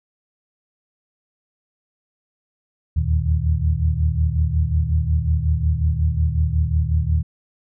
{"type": "tone cluster", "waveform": "sine", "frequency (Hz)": [76.6, 82.1, 115.7, 154.6], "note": ["D#2", "E2", "A#2", "D#3"], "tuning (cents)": [-27, -6, -13, -11], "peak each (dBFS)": [-19, -21, -25, -26], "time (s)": [2.96, 7.23], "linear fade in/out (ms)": 10, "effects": []}